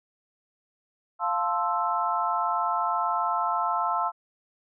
sine chord, F major seventh, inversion none, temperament equal, 698.5 / 880 / 1046.5 / 1318.5 Hz, F5 / A5 / C6 / E6, 0 / 0 / 0 / 0 cents, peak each -30 / -29 / -29 / -28 dBFS, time 1.19-4.12 s, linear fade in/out 50 ms, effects none

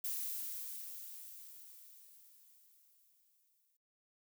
violet noise with exponential decay, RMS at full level -38 dBFS, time 0.04-3.77 s, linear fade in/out 5 ms, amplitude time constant 810 ms, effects noise-tail reverb RT60 0.2 s tail -24 dB re dry

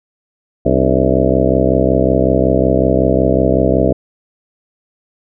harmonic tone with a mistuned harmonic, 65.4 Hz, C2, in tune, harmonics 1 / 2 / 3 / 4 / 5 / 6 / 7 / 8 / 9 / 10, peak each -19 / -19 / -19 / -19 / -19 / -19 / -19 / -19 / -19 / -19 dBFS, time 0.65-3.93 s, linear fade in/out 10 ms, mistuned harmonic 5, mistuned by -110 cents, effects none

